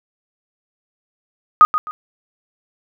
sine tone with echo, 1244.5 Hz, D#6, in tune, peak -3 dBFS, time 1.61-1.65 s, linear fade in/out 0 ms, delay 130 ms, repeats 2, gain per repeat -11 dB, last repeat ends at 1.91 s, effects none

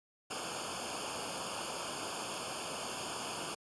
pink noise with comb filter, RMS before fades -40 dBFS, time 0.3-3.55 s, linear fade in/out 10 ms, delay 0.51 ms, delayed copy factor -0.95, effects high-pass 80 Hz 12 dB/octave + resampled to 24000 Hz

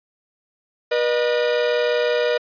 45% pulse tone pair together, 483.5 / 609.2 Hz, B4 / D#5, -37 / -37 cents, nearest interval major third, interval 400 cents, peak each -19 / -22 dBFS, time 0.91-2.38 s, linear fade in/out 10 ms, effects resampled to 11025 Hz

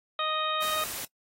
harmonic tone, 622.3 Hz, D#5, in tune, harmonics 1 / 2 / 3 / 4 / 5 / 6, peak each -35 / -29 / -40 / -38 / -38 / -33 dBFS, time 0.19-0.84 s, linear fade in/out 2 ms
white noise, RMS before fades -36 dBFS, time 0.62-1.05 s, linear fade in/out 2 ms
effects noise-tail reverb RT60 0.1 s tail -23 dB re dry + AAC 48 kbps

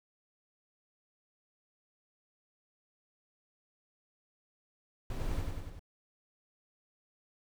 brown noise with echo, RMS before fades -36 dBFS, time 5.1-5.41 s, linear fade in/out 2 ms, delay 96 ms, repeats 4, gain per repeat -3 dB, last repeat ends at 5.794 s, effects none

